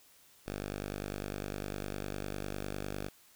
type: tone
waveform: 5% pulse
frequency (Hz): 49.92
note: G1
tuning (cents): +32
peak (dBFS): -26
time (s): 0.46-3.09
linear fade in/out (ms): 10
effects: white hiss -62 dBFS RMS until 3.35 s